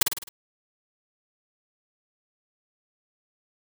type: noise with echo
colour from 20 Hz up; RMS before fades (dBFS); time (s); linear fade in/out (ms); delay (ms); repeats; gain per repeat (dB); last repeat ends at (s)
white; -17; 0.01-0.03; 5; 52; 5; -5; 0.29
effects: none